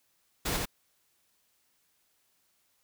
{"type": "noise with echo", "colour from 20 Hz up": "pink", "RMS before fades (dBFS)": -31, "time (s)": [0.45, 0.57], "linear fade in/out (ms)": 10, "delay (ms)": 87, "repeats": 1, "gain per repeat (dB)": -2, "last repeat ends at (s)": 0.657, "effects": ["white hiss -72 dBFS RMS until 2.83 s"]}